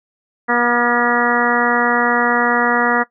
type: harmonic tone with a mistuned harmonic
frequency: 240.6 Hz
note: B3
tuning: 45 cents flat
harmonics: 1 / 2 / 3 / 4 / 5 / 6 / 7 / 8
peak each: -21 / -21 / -21 / -21 / -21 / -21 / -21 / -21 dBFS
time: 0.48-3.04 s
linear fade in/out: 20 ms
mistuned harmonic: 6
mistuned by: -30 cents
effects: noise-tail reverb RT60 0.1 s tail -19 dB re dry